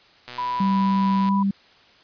click train, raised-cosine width 0.2 ms, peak -19 dBFS, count 125, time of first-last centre 0.28-1.288 s, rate 123 Hz
sine tone, 987.8 Hz, B5, in tune, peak -23 dBFS, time 0.38-1.43 s, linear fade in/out 5 ms
sine tone with pitch glide, 193.4 to 197.12 Hz, G3 to G3, -23 to +10 cents, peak -18 dBFS, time 0.6-1.51 s, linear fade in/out 5 ms, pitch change +33 cents, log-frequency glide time 1.25-1.35 s
effects white hiss -53 dBFS RMS until 2.03 s + resampled to 11025 Hz

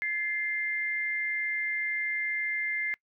sine tone pair together, 1725.9 / 2093 Hz, A6 / C7, -34 / 0 cents, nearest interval minor third, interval 334 cents, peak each -34 / -29 dBFS, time 0.02-2.94 s, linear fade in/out 0 ms, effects noise-tail reverb RT60 0.1 s tail -24 dB re dry

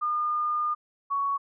sine tone pair in turn, 1214 / 1117.2 Hz, D#6 / C#6, -43 / +13 cents, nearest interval minor second, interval 144 cents, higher first, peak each -24 dBFS, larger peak neither, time 0.01-0.75 / 1.1-1.38 s, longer first, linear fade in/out 20 ms, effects none

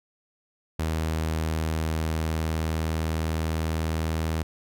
sawtooth tone with pitch glide, 79.6 to 80.11 Hz, D#2 to E2, +40 to -49 cents, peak -21 dBFS, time 0.79-4.43 s, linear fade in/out 5 ms, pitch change +11 cents, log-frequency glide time 1.53-4.13 s, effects none

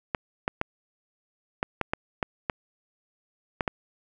clicks, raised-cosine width 0.5 ms, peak -10 dBFS, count 10, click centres 0.148 / 0.479 / 0.614 / 1.629 / 1.813 / 1.935 / 2.228 / 2.498 / 3.608 / 3.678 s, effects none

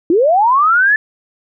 sine linear sweep, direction up, 310 to 1760 Hz, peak -8 dBFS, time 0.1-0.96 s, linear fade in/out 2 ms, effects none

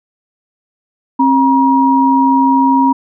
sine tone pair together, 267.5 / 953.3 Hz, C4 / A#5, +38 / +39 cents, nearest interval octave + minor seventh, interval 2201 cents, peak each -10 dBFS, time 1.19-2.93 s, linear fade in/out 10 ms, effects none

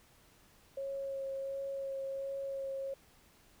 sine tone with vibrato, 545 Hz, C#5, 29 cents flat, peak -36 dBFS, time 0.77-2.94 s, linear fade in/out 5 ms, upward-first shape sine, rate 1.4 Hz, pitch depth 13 cents each way, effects pink hiss -64 dBFS RMS until 3.6 s

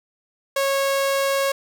sawtooth tone, 549 Hz, C#5, 17 cents flat, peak -15 dBFS, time 0.56-1.52 s, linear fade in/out 5 ms, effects none

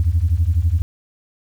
sine beating tone pair, 77.6 / 89.6 Hz, D#2 / F2, -4 / +45 cents, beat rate 12 Hz, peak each -16 dBFS, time 0-0.82 s, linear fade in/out 0 ms, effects tanh soft clip ceiling -8 dBFS + 8-bit

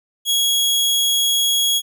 sawtooth tone, 3322 Hz, G#7, in tune, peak -12 dBFS, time 0.25-1.82 s, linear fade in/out 50 ms, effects none

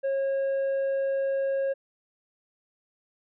sine tone with tanh clipping, 544 Hz, C#5, 33 cents flat, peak -25 dBFS, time 0.03-1.74 s, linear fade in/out 20 ms, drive 4 dB, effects none

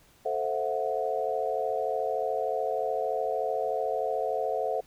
sine chord, F# half-diminished seventh, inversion first, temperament equal with one note detuned, 440 / 523.3 / 659.3 / 732.8 Hz, A4 / C5 / E5 / F#5, 0 / 0 / 0 / -17 cents, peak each -32 dBFS, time 0.25-4.81 s, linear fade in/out 10 ms, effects pink hiss -60 dBFS RMS until 4.86 s

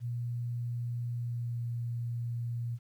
sine tone with pitch glide, 119.8 to 118.49 Hz, A#2 to A#2, +48 to +29 cents, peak -32 dBFS, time 0-2.79 s, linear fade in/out 50 ms, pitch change -19 cents, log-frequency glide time 1.11-1.63 s, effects 11-bit

